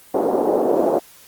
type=band-pass noise; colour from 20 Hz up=pink; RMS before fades=-18 dBFS; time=0.14-0.99 s; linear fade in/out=5 ms; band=310 to 710 Hz; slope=24 dB/octave; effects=white hiss -47 dBFS RMS until 1.27 s + Opus 24 kbps